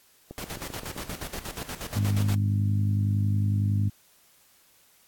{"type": "click train", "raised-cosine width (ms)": 2, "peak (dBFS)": -25, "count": 11, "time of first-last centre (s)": [0.31, 1.619], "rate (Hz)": 7.64}
{"type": "noise with tremolo", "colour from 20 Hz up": "pink", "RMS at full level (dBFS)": -35, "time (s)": [0.38, 2.35], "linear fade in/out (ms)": 0, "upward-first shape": "square", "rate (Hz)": 8.4, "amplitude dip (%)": 70}
{"type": "harmonic tone", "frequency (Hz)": 50.9, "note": "G#1", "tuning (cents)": -34, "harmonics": [2, 3, 4, 5, 6], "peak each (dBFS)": [-22, -36, -32, -37, -44], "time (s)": [1.95, 3.9], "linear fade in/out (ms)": 20}
{"effects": ["white hiss -60 dBFS RMS until 5.07 s", "AAC 64 kbps"]}